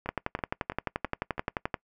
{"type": "two click trains", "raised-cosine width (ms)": 0.5, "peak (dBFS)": [-22, -13], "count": [5, 20], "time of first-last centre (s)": [[0.06, 1.38], [0.09, 1.742]], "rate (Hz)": [3.03, 11.5], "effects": ["noise-tail reverb RT60 0.1 s tail -24 dB re dry"]}